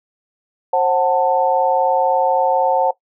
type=chord; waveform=sine; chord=F# diminished; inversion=second; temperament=just; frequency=532.8 / 740 / 888 Hz; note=C5 / F#5 / A5; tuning=+31 / 0 / +16 cents; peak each=-17 dBFS; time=0.73-2.91 s; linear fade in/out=5 ms; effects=noise-tail reverb RT60 0.1 s tail -18 dB re dry